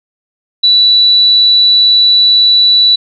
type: tone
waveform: sine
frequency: 3951 Hz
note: B7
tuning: in tune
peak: -4 dBFS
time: 0.63-2.96 s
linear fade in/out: 10 ms
effects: none